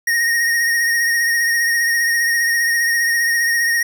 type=tone with vibrato; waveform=square; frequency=1864.7 Hz; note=A#6; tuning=in tune; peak=-15 dBFS; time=0.07-3.83 s; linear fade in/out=5 ms; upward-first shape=triangle; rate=15 Hz; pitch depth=35 cents each way; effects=9-bit